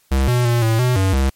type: tone with pitch steps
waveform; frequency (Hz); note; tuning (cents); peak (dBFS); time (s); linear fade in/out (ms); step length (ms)
square; 66.8 / 122.8 / 119.1 / 112.4 / 125.2 / 95.5 / 67.1; C2 / B2 / A#2 / A2 / B2 / G2 / C2; +36 / -9 / +38 / +37 / +24 / -45 / +44; -14; 0.11-1.3; 10; 170
effects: white hiss -58 dBFS RMS until 1.35 s + MP3 64 kbps